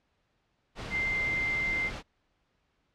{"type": "tone in noise", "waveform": "sine", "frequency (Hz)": 2088, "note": "C7", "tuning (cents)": -4, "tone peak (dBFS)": -27, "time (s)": [0.9, 1.91], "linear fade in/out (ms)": 50, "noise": "pink", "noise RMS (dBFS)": -38, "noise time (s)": [0.75, 2.03], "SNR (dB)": 8, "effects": ["pink hiss -74 dBFS RMS until 2.94 s", "low-pass 4000 Hz 12 dB/octave"]}